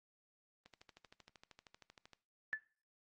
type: click train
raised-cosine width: 0.2 ms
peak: -39 dBFS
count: 20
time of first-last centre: 0.66-2.133 s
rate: 12.9 Hz
type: tone with exponential decay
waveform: sine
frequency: 1744 Hz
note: A6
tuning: 16 cents flat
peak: -31 dBFS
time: 2.53-2.62 s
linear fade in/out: 0 ms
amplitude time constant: 18 ms
effects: noise-tail reverb RT60 0.4 s tail -19 dB re dry + Opus 24 kbps